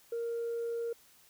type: tone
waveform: sine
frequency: 466.2 Hz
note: A#4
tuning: in tune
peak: -31 dBFS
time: 0.12-0.93 s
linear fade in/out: 5 ms
effects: tanh soft clip ceiling -30 dBFS + white hiss -62 dBFS RMS until 1.29 s